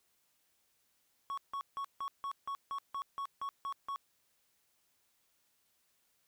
triangle tone bursts, 1110 Hz, C#6, 2 cents sharp, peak -34 dBFS, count 12, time 1.3-3.96 s, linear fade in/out 0 ms, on 75 ms, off 160 ms, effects white hiss -75 dBFS RMS until 6.27 s

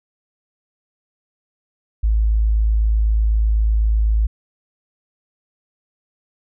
sine tone, 54 Hz, A1, 32 cents flat, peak -13 dBFS, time 2.03-4.27 s, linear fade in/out 10 ms, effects none

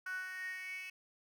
10% pulse tone with high-pass filter sweep, 371.3 Hz, F#4, 6 cents sharp, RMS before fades -43 dBFS, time 0.06-0.9 s, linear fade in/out 5 ms, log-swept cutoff 1400 to 2500 Hz, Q 9.8, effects none

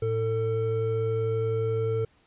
triangle tone pair together, 110.87 / 448.1 Hz, A2 / A4, +14 / +32 cents, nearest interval 2 octaves, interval 2418 cents, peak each -26 / -24 dBFS, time 0.02-2.05 s, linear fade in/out 5 ms, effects pink hiss -63 dBFS RMS until 2.26 s + resampled to 8000 Hz

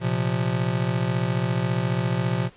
square chord, Bb suspended second, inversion none, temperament just, 116.54 / 131.11 / 174.81 Hz, Bb2 / C3 / F3, 0 / +4 / +2 cents, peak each -27 dBFS, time 0-2.5 s, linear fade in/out 50 ms, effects pink hiss -53 dBFS RMS until 2.56 s + resampled to 8000 Hz

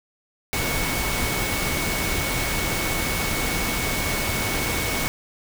sine tone in noise, 2217 Hz, C#7, in tune, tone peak -30 dBFS, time 0.53-5.08 s, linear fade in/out 0 ms, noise pink, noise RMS -25 dBFS, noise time 0.53-5.08 s, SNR -8 dB, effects none

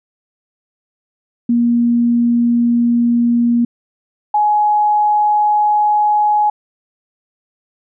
sine tone pair in turn, 237.2 / 839.7 Hz, A#3 / G#5, +30 / +19 cents, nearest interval octave + minor seventh, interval 2189 cents, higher second, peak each -10 dBFS, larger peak neither, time 1.49-3.65 / 4.34-6.5 s, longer neither, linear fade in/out 5 ms, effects none

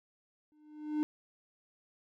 triangle tone with exponential growth, 302.4 Hz, D#4, 49 cents flat, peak -24 dBFS, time 0.52-1.03 s, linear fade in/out 0 ms, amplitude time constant 110 ms, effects none

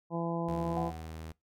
harmonic tone, 168.3 Hz, E3, 36 cents sharp, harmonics 1 / 2 / 3 / 4 / 5 / 6, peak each -34 / -37 / -39 / -40 / -41 / -42 dBFS, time 0.1-0.92 s, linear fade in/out 50 ms
sawtooth tone with pitch glide, 77.78 to 79.87 Hz, D#2 to D#2, 0 to +46 cents, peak -37 dBFS, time 0.48-1.32 s, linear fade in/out 5 ms, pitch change +46 cents, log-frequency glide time 0.6-0.73 s
sine tone with exponential decay, 740 Hz, F#5, in tune, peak -32 dBFS, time 0.77-1.28 s, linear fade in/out 0 ms, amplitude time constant 110 ms
effects noise-tail reverb RT60 0.2 s tail -23 dB re dry

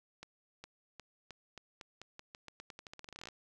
accelerating click train, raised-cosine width 0.2 ms, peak -30 dBFS, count 26, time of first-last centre 0.23-3.287 s, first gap 410 ms, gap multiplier 0.87, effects none

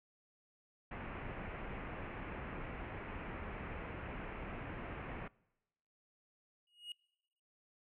pink low-pass noise, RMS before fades -45 dBFS, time 0.91-5.28 s, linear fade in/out 5 ms, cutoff 2600 Hz, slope 48 dB/octave
triangle tone with exponential growth, 2880 Hz, F#7, 47 cents flat, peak -38 dBFS, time 6.67-6.92 s, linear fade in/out 2 ms, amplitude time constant 53 ms
effects noise-tail reverb RT60 1.0 s tail -25 dB re dry

